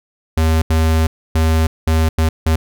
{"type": "tone bursts at uneven times", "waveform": "square", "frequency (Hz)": 80.1, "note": "E2", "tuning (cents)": -49, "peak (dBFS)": -12, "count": 6, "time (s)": [[0.37, 0.62], [0.7, 1.07], [1.35, 1.67], [1.87, 2.09], [2.18, 2.29], [2.46, 2.56]], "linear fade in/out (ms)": 5, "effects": []}